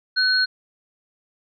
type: tone pair together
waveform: sine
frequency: 1509 / 4273 Hz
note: F#6 / C8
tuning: +34 / +36 cents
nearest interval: octave + tritone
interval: 1802 cents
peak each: -19 dBFS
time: 0.16-0.46 s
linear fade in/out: 20 ms
effects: none

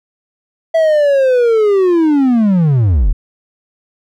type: linear sweep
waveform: triangle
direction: down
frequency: 660 to 32.04 Hz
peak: -6 dBFS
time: 0.74-3.13 s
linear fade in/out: 10 ms
effects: none

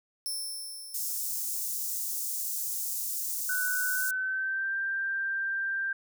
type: tone with exponential decay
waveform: 15% pulse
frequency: 5350 Hz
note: E8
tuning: 25 cents sharp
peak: -25 dBFS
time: 0.26-2.52 s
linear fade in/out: 0 ms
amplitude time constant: 490 ms
type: high-pass noise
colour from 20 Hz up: white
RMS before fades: -33 dBFS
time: 0.94-4.11 s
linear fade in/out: 5 ms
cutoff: 6100 Hz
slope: 24 dB/octave
type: tone with pitch glide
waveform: sine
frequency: 1491 to 1579.7 Hz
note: F#6 to G6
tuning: +13 to +13 cents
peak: -28 dBFS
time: 3.49-5.93 s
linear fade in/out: 5 ms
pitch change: +100 cents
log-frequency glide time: 3.88-4.74 s
effects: none

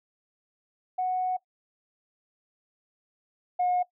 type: tone pair in turn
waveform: sine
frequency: 738 / 721.1 Hz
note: F#5 / F#5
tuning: -5 / -45 cents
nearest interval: unison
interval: 40 cents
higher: first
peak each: -24 / -21 dBFS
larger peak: second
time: 0.98-1.37 / 3.59-3.83 s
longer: first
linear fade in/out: 10 ms
effects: noise-tail reverb RT60 0.1 s tail -19 dB re dry + tanh soft clip ceiling -19 dBFS

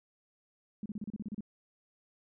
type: tone bursts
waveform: sine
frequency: 209.2 Hz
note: G#3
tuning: 13 cents sharp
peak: -35 dBFS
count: 10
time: 0.83-1.407 s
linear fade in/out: 2 ms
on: 28 ms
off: 33 ms
effects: none

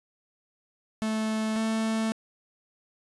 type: tone pair in turn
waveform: 45% pulse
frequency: 218.6 / 221.8 Hz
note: A3 / A3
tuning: -11 / +14 cents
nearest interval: unison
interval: 25 cents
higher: second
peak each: -26 / -25 dBFS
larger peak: second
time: 1.02-1.56 / 1.56-2.12 s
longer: second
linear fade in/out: 0 ms
effects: resampled to 24000 Hz + 10-bit

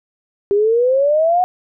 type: exponential sweep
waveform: sine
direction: up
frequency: 395.5 to 740 Hz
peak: -11 dBFS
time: 0.51-1.44 s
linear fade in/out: 0 ms
effects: none

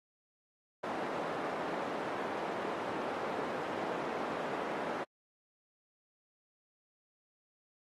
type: band-pass noise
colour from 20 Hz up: white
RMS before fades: -38 dBFS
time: 0.83-5.04 s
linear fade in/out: 10 ms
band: 270 to 820 Hz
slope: 12 dB/octave
effects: AAC 32 kbps

